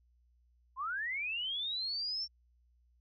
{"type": "linear sweep", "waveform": "sine", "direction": "up", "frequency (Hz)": [991, 5490], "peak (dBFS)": -34, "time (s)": [0.76, 2.28], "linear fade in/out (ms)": 50, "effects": ["added 60 Hz sine -66 dBFS peak until 3 s"]}